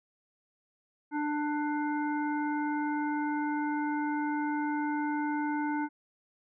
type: harmonic tone with a mistuned harmonic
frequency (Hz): 296.7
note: D4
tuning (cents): +18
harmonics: 1 / 3 / 5 / 7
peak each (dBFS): -30 / -34 / -39 / -46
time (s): 1.11-5.89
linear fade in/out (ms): 50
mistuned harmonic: 7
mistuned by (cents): +21
effects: none

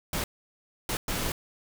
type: noise bursts at uneven times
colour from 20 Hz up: pink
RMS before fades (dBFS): -30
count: 3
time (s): 0.13-0.24 / 0.89-0.97 / 1.08-1.32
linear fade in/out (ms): 2
effects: none

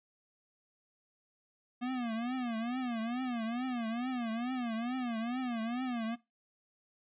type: tone with vibrato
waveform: square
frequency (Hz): 240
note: B3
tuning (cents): -49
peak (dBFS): -34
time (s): 1.81-6.16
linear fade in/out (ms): 20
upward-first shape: triangle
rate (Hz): 2.3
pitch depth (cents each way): 160
effects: noise-tail reverb RT60 0.2 s tail -18 dB re dry + resampled to 8000 Hz

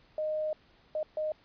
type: tone bursts at uneven times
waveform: sine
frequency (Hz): 617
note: D#5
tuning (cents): -15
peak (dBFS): -29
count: 3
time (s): 0.18-0.53 / 0.95-1.03 / 1.17-1.32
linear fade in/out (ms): 2
effects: pink hiss -63 dBFS RMS until 1.44 s + resampled to 11025 Hz

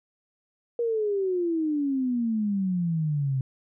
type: exponential sweep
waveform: sine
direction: down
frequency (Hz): 478.8 to 129.6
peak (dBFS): -23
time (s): 0.79-3.41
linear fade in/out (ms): 2
effects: none

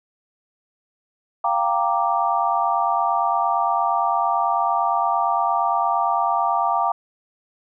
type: chord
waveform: sine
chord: G minor seventh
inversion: third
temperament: equal with one note detuned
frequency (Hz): 695.2 / 784 / 932.3 / 1174.7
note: F5 / G5 / Bb5 / D6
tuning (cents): -8 / 0 / 0 / 0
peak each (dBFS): -23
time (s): 1.44-6.92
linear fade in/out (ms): 5
effects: none

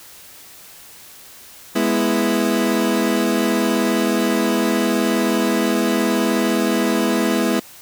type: chord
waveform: 30% pulse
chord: E major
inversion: first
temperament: equal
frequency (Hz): 207.7 / 246.9 / 329.6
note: G#3 / B3 / E4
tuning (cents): 0 / 0 / 0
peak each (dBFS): -18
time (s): 1.75-7.6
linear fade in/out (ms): 10
effects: white hiss -42 dBFS RMS until 7.81 s

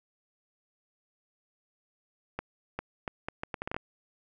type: accelerating click train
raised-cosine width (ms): 0.5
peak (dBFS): -18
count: 11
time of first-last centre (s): 2.39-3.765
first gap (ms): 400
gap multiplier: 0.72
effects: none

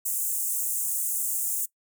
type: high-pass noise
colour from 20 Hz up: pink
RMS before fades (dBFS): -28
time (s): 0.05-1.66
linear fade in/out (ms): 10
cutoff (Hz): 7200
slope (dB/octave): 48
effects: noise-tail reverb RT60 0.1 s tail -21 dB re dry

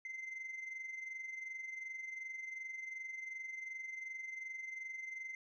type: tone with amplitude modulation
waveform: sine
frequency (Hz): 2074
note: C7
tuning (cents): -16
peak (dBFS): -38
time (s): 0.05-5.35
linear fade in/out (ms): 2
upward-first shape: sine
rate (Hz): 22.7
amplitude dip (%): 65
effects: tanh soft clip ceiling -40 dBFS

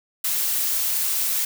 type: noise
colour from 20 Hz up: blue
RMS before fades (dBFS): -23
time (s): 0.24-1.45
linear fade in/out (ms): 5
effects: none

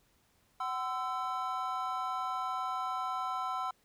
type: tone cluster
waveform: triangle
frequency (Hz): 753 / 1026 / 1325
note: F#5 / C6 / E6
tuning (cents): +30 / -34 / +9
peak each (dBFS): -36 / -35 / -35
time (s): 0.6-3.71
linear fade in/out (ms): 5
effects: pink hiss -70 dBFS RMS until 3.84 s

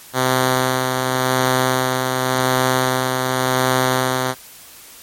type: tone with tremolo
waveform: 5% pulse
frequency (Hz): 129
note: C3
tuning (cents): -24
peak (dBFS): -3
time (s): 0.13-4.35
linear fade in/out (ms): 50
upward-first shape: sine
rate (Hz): 0.9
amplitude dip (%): 35
effects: white hiss -41 dBFS RMS until 5.02 s + MP3 64 kbps

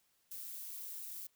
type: noise with amplitude modulation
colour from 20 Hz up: violet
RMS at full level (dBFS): -43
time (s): 0.31-1.27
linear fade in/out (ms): 5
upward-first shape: sine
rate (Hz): 186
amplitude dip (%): 60
effects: white hiss -75 dBFS RMS until 1.35 s

